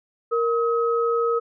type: tone pair together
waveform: sine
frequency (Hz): 466.2 / 1274.4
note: A#4 / D#6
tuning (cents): 0 / +41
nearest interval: octave + perfect fourth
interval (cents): 1741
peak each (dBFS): -20 / -24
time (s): 0.31-1.4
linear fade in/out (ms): 20
effects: none